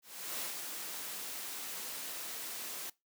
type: noise with ADSR envelope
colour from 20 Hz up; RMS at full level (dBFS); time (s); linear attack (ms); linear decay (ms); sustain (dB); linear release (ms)
white; -38; 0.02-2.9; 380; 140; -4; 5
effects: noise-tail reverb RT60 0.2 s tail -21 dB re dry + high-pass 200 Hz 12 dB/octave